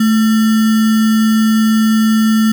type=tone with sample-and-hold; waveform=sine; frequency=219.4 Hz; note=A3; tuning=5 cents flat; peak=-8 dBFS; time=0-2.52 s; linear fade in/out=5 ms; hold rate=1575 Hz; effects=none